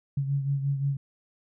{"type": "beating tone pair", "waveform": "sine", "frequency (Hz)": [138.59, 144.29], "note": ["C#3", "D3"], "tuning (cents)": [0, -30], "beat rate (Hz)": 5.7, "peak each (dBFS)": [-25, -33], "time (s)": [0.17, 0.97], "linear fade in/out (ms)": 5, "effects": []}